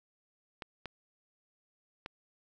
clicks, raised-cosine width 0.3 ms, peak -24 dBFS, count 3, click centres 0.622 / 0.857 / 2.061 s, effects none

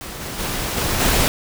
pink noise with level steps, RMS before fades -32 / -29 / -24 / -21 / -17 dBFS, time 0.01-1.28 s, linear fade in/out 0 ms, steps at 0.2 / 0.38 / 0.76 / 0.99 s, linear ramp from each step 20 ms, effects none

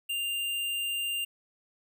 square tone, 2794 Hz, F7, in tune, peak -30 dBFS, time 0.09-1.25 s, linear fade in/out 10 ms, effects 11-bit

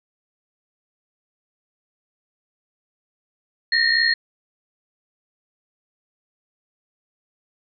sine tone cluster, 1820 / 1884 / 4254 Hz, A#6 / A#6 / C8, -42 / +18 / +28 cents, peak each -20 dBFS, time 3.72-4.14 s, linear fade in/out 5 ms, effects none

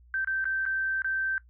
sine tone with dropouts, 1557 Hz, G6, 12 cents flat, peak -26 dBFS, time 0.14-1.38 s, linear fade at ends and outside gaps 1 ms, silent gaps 0.246-0.273 / 0.443-0.454 / 0.654-0.662 / 1.02-1.045 s, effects noise-tail reverb RT60 0.1 s tail -19 dB re dry + added 60 Hz sine -53 dBFS peak until 1.49 s

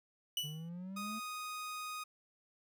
40% pulse tone with exponential decay, 2960 Hz, F#7, in tune, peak -31 dBFS, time 0.37-0.69 s, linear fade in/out 2 ms, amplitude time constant 68 ms
triangle exponential sweep, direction up, 146.8 to 224.8 Hz, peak -40 dBFS, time 0.43-1.2 s, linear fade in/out 20 ms
sawtooth tone, 1244.5 Hz, D#6, in tune, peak -37 dBFS, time 0.96-2.04 s, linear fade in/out 10 ms
effects none

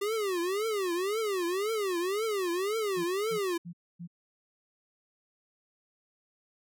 square tone with vibrato, 391.7 Hz, G4, 1 cent flat, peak -29 dBFS, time 0.01-3.58 s, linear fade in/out 10 ms, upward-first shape triangle, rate 1.9 Hz, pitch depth 270 cents each way
sine tone bursts, 172.2 Hz, F3, 24 cents flat, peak -38 dBFS, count 4, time 2.96-4.076 s, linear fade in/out 20 ms, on 84 ms, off 260 ms
effects none

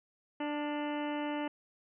harmonic tone with a mistuned harmonic, 295.4 Hz, D4, 10 cents sharp, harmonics 1 / 2 / 3 / 4 / 5 / 6 / 7 / 8 / 9 / 10, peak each -35 / -40 / -40 / -50 / -49 / -49 / -49 / -56 / -51 / -50 dBFS, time 0.4-1.48 s, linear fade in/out 5 ms, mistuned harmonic 5, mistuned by -38 cents, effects none

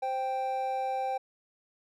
triangle tone pair together, 523.3 / 784.1 Hz, C5 / G5, 0 / 0 cents, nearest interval perfect fifth, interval 700 cents, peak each -33 / -28 dBFS, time 0.02-1.18 s, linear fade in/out 10 ms, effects none

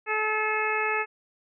harmonic tone, 431.3 Hz, A4, 35 cents flat, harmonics 1 / 2 / 3 / 4 / 5 / 6, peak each -31 / -31 / -31 / -31 / -31 / -31 dBFS, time 0.06-1.06 s, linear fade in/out 50 ms, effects none

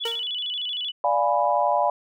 sine tone with vibrato, 3187 Hz, G7, 28 cents sharp, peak -26 dBFS, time 0-0.92 s, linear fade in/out 20 ms, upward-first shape square, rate 13 Hz, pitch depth 120 cents each way
sawtooth tone with exponential decay, 461.5 Hz, A#4, 17 cents flat, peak -21 dBFS, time 0.05-0.29 s, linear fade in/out 5 ms, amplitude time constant 52 ms
sine chord, D diminished seventh, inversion none, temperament equal, 587.3 / 698.5 / 830.6 / 987.8 Hz, D5 / F5 / Ab5 / Cb6, 0 / 0 / 0 / 0 cents, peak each -24 dBFS, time 1.04-1.9 s, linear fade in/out 2 ms
effects none

